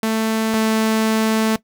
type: tone pair in turn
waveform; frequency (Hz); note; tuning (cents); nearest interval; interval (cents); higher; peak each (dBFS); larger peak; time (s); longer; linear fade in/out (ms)
sawtooth; 221.4 / 220.3; A3 / A3; +11 / +2; unison; 9; first; -13 / -11; second; 0.03-0.54 / 0.54-1.56; second; 2
effects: noise-tail reverb RT60 0.1 s tail -18 dB re dry